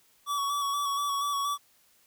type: tone with vibrato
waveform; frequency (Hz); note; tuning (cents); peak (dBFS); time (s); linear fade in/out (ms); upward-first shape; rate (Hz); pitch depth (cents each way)
square; 1135; C#6; +41; -28; 0.26-1.58; 50; square; 4.2; 24
effects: white hiss -64 dBFS RMS until 2.06 s